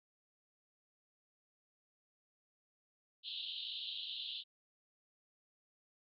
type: band-pass noise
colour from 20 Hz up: white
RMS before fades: -44 dBFS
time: 3.23-4.44 s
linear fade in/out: 50 ms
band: 2900 to 4100 Hz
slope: 96 dB/octave
effects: none